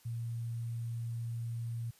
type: tone with sample-and-hold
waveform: sine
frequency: 116.54 Hz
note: A#2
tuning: in tune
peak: -35 dBFS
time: 0.05-1.91 s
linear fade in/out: 10 ms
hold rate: 8820 Hz
effects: white hiss -64 dBFS RMS until 1.99 s + resampled to 32000 Hz